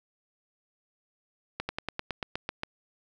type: slowing click train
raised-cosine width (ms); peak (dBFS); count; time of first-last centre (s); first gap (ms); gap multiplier
0.3; -15; 10; 1.6-2.634; 90; 1.06
effects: none